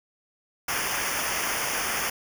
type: noise with comb filter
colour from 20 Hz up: pink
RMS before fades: -28 dBFS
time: 0.68-2.1 s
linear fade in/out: 5 ms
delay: 0.25 ms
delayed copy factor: -0.9
effects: none